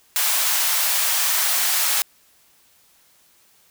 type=high-pass noise; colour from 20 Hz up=white; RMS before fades=-20 dBFS; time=0.16-2.02 s; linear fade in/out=0 ms; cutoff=690 Hz; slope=24 dB/octave; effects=white hiss -57 dBFS RMS until 3.7 s